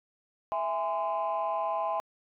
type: chord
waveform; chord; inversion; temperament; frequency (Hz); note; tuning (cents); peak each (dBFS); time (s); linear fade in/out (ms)
sine; E augmented; none; just; 659.3 / 824.1 / 1030.1; E5 / G#5 / B#5; 0 / -14 / -27; -31; 0.52-2; 0
effects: tanh soft clip ceiling -22 dBFS